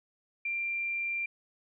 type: tone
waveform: sine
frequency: 2373 Hz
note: D7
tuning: 17 cents sharp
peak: -30 dBFS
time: 0.45-1.26 s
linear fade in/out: 5 ms
effects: none